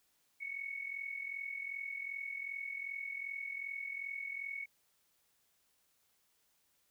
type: tone with amplitude modulation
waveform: sine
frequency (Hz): 2217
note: C#7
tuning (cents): 0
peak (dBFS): -36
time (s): 0.4-4.66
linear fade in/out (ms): 20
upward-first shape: sine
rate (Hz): 42.6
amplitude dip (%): 70
effects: white hiss -75 dBFS RMS until 6.9 s